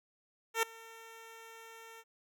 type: tone with ADSR envelope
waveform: 10% pulse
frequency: 453.1 Hz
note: A#4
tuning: 49 cents flat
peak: -18 dBFS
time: 0.54-2.04 s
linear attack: 88 ms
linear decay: 5 ms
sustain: -24 dB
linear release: 45 ms
effects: none